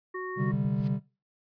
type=harmonic tone; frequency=369.6 Hz; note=F#4; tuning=2 cents flat; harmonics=1 / 3 / 5; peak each=-34 / -38 / -40 dBFS; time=0.14-0.52 s; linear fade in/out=10 ms
type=chord; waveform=triangle; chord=C suspended second; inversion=none; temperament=equal; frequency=130.81 / 146.83 / 196 Hz; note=C3 / D3 / G3; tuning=0 / 0 / 0 cents; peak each=-28 dBFS; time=0.36-1 s; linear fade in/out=50 ms
type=clicks; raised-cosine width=5 ms; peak=-30 dBFS; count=3; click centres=0.54 / 0.652 / 0.802 s
type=noise with exponential growth; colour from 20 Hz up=white; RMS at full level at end=-46 dBFS; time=0.64-0.88 s; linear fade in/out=5 ms; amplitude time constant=51 ms
effects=noise-tail reverb RT60 0.3 s tail -20 dB re dry + resampled to 11025 Hz